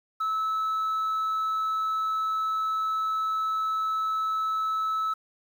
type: tone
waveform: sine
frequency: 1302 Hz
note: E6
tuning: 22 cents flat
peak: -22 dBFS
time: 0.2-5.14 s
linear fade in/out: 10 ms
effects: tanh soft clip ceiling -24 dBFS + 9-bit